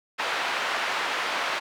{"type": "band-pass noise", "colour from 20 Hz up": "pink", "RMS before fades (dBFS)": -28, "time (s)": [0.18, 1.6], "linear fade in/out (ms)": 20, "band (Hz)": [830, 2900], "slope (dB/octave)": 12, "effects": []}